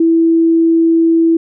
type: tone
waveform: sine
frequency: 329.6 Hz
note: E4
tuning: in tune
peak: -7 dBFS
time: 0-1.37 s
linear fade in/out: 5 ms
effects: none